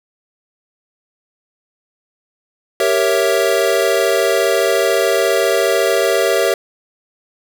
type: chord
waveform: square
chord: G diminished seventh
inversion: none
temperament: equal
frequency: 392 / 466.2 / 554.4 / 659.3 Hz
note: G4 / Bb4 / Db5 / Fb5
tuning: 0 / 0 / 0 / 0 cents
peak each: -19 dBFS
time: 2.8-6.54 s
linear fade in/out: 2 ms
effects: none